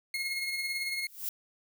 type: tone with tremolo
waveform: 30% pulse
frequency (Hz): 2157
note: C#7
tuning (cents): -48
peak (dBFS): -27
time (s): 0.14-1.07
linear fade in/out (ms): 2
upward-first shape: sine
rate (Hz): 18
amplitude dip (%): 40
type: noise with exponential growth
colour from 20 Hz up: violet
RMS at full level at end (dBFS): -31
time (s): 0.99-1.29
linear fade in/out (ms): 2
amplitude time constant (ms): 64
effects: none